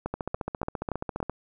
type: two click trains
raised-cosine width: 1 ms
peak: -15 / -16 dBFS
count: 5 / 18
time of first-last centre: 0.06-1.203 / 0.14-1.296 s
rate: 3.5 / 14.7 Hz
effects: none